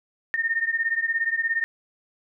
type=beating tone pair; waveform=sine; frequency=1822 / 1839 Hz; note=A#6 / A#6; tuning=-40 / -24 cents; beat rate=17 Hz; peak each=-24 / -26 dBFS; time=0.34-1.64 s; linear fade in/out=0 ms; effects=none